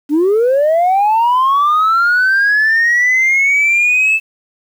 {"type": "linear sweep", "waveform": "sine", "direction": "up", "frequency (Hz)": [280.2, 2637], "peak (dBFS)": -7, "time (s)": [0.09, 4.2], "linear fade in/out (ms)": 50, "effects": ["tanh soft clip ceiling -7 dBFS", "7-bit"]}